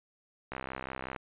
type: click train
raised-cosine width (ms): 0.5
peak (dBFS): -22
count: 43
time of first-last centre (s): 0.52-1.162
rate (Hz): 65.4
effects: resampled to 8000 Hz